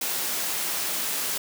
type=high-pass noise; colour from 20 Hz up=white; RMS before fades=-28 dBFS; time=0.01-1.38 s; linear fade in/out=5 ms; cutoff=180 Hz; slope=12 dB/octave; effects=none